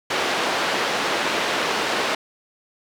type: band-pass noise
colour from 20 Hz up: pink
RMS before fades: -23 dBFS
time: 0.1-2.15 s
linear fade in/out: 5 ms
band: 410 to 4000 Hz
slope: 12 dB/octave
effects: none